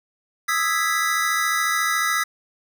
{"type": "chord", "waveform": "square", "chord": "E major seventh", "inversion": "third", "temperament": "equal", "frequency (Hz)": [1244.5, 1318.5, 1661.2, 1975.5], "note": ["D#6", "E6", "G#6", "B6"], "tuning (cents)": [0, 0, 0, 0], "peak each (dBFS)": [-27, -26, -28, -24], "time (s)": [0.48, 2.24], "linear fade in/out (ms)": 10, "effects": []}